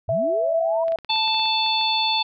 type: linear sweep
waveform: sine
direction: up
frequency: 82.41 to 981 Hz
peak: -27 dBFS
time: 0.08-0.84 s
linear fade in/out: 5 ms
type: tone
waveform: sine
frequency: 659.3 Hz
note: E5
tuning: in tune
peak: -19 dBFS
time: 0.09-0.96 s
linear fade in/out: 2 ms
type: clicks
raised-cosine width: 0.3 ms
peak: -24 dBFS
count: 12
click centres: 0.882 / 0.921 / 0.987 / 1.047 / 1.103 / 1.159 / 1.278 / 1.345 / 1.396 / 1.457 / 1.663 / 1.812 s
type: harmonic tone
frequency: 880 Hz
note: A5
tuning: in tune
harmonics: 1 / 3 / 4 / 5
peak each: -23 / -27 / -23 / -25 dBFS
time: 1.09-2.23 s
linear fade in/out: 10 ms
effects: none